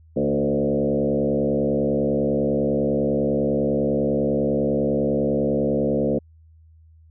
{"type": "tone with frequency modulation", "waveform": "sine", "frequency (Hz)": 370, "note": "F#4", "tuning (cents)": 0, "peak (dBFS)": -18, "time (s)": [0.16, 6.19], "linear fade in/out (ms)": 10, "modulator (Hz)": 70, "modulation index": 3, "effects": ["added 80 Hz sine -48 dBFS peak until 7.1 s"]}